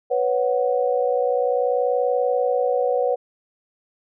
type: chord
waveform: sine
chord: B suspended second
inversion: none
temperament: equal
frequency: 493.9 / 554.4 / 740 Hz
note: B4 / C#5 / F#5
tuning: 0 / 0 / 0 cents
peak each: -20 / -23 / -25 dBFS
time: 0.1-3.16 s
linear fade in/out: 20 ms
effects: none